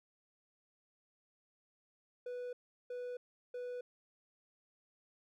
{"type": "tone bursts", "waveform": "triangle", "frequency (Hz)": 492.9, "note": "B4", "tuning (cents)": -3, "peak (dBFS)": -38, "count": 3, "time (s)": [2.26, 3.81], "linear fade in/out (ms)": 5, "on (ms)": 270, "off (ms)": 370, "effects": []}